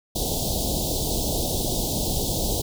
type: band-stop noise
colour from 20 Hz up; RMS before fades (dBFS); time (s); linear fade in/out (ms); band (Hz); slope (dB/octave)
pink; -25; 0.15-2.62; 10; 800 to 3400; 48
effects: none